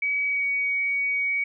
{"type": "tone with pitch glide", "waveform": "sine", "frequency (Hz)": [2273, 2251], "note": ["C#7", "C#7"], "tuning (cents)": [43, 26], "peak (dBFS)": -22, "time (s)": [0.02, 1.44], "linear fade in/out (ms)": 5, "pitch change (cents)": -17, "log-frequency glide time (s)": [0.26, 0.46], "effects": []}